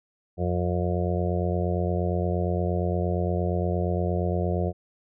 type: harmonic tone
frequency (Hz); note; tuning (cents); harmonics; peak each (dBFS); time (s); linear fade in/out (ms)
88.6; F2; +25; 1 / 2 / 4 / 5 / 6 / 7 / 8; -26 / -29 / -32 / -33 / -34 / -34 / -35; 0.37-4.73; 50
effects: none